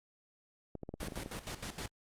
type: clicks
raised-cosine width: 2 ms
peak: -28 dBFS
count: 9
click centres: 0.753 / 0.833 / 0.891 / 0.94 / 1.031 / 1.084 / 1.122 / 1.176 / 1.261 s
type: noise with tremolo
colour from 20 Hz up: pink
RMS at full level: -41 dBFS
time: 1-1.88 s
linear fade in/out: 5 ms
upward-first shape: square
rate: 6.4 Hz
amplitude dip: 75%
effects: low-pass 11000 Hz 12 dB/octave + Opus 48 kbps

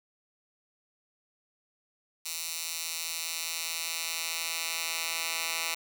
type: tone with high-pass filter sweep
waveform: 10% pulse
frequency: 164.81 Hz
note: E3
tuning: in tune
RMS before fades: -34 dBFS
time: 2.25-5.75 s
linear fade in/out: 10 ms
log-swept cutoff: 4800 to 2100 Hz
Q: 0.74
effects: none

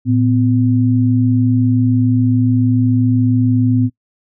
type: tone pair together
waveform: sine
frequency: 112.9 / 253.3 Hz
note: A2 / B3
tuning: +45 / +44 cents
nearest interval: octave + major second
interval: 1399 cents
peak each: -13 dBFS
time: 0.05-3.9 s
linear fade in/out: 50 ms
effects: noise-tail reverb RT60 0.1 s tail -22 dB re dry

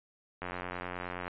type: click train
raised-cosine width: 0.5 ms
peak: -22 dBFS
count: 78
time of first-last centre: 0.42-1.279 s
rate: 89.6 Hz
effects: resampled to 8000 Hz

